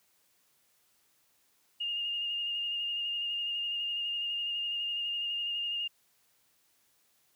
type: tone with vibrato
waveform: sine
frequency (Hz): 2829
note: F7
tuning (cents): +22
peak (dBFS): -31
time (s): 1.8-5.88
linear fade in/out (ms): 10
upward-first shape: square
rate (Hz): 12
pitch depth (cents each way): 15
effects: white hiss -70 dBFS RMS until 7.35 s + high-pass 60 Hz 12 dB/octave